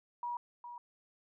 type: tone with echo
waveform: sine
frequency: 961 Hz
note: B5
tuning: 48 cents flat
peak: -35 dBFS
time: 0.23-0.37 s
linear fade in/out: 2 ms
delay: 410 ms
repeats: 1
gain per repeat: -9 dB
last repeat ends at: 0.78 s
effects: none